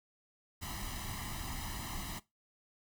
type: noise with comb filter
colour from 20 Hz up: pink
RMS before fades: -41 dBFS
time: 0.61-2.2 s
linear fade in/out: 20 ms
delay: 1 ms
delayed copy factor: +0.8
effects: noise-tail reverb RT60 0.2 s tail -19 dB re dry